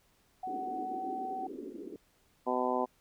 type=tone with pitch glide; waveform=sine; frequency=747 to 758.3 Hz; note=F#5 to F#5; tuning=+16 to +42 cents; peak=-35 dBFS; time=0.43-1.47 s; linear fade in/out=5 ms; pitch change=+26 cents; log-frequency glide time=0.82-1.07 s
type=band-pass noise; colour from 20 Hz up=white; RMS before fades=-43 dBFS; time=0.47-1.96 s; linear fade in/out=2 ms; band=240 to 410 Hz; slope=48 dB/octave
type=harmonic tone; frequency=126 Hz; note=B2; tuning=35 cents sharp; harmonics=2 / 3 / 4 / 5 / 6 / 7 / 8; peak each=-36 / -36 / -36 / -36 / -36 / -36 / -36 dBFS; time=2.46-2.86 s; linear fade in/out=20 ms
effects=pink hiss -69 dBFS RMS until 3 s